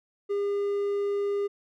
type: tone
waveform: triangle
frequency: 404.2 Hz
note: G#4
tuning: 47 cents flat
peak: -23 dBFS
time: 0.29-1.48 s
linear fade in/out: 20 ms
effects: none